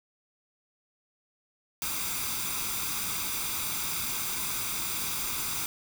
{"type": "noise with comb filter", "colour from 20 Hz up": "white", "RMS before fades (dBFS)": -32, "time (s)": [1.82, 5.66], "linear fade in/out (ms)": 0, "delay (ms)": 0.83, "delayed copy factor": 0.65, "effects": []}